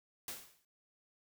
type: noise with exponential decay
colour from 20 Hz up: white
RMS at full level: -40 dBFS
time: 0.28-0.65 s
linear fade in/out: 2 ms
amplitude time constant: 80 ms
effects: none